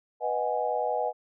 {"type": "chord", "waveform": "sine", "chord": "G# minor seventh", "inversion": "first", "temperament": "equal", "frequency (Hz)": [493.9, 622.3, 740, 830.6], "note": ["B4", "D#5", "F#5", "G#5"], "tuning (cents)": [0, 0, 0, 0], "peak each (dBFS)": -31, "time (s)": [0.2, 1.13], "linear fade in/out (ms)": 50, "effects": []}